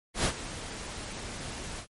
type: noise with ADSR envelope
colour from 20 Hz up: pink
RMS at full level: -25 dBFS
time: 0.14-1.87 s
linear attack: 110 ms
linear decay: 74 ms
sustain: -14 dB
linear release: 80 ms
effects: MP3 48 kbps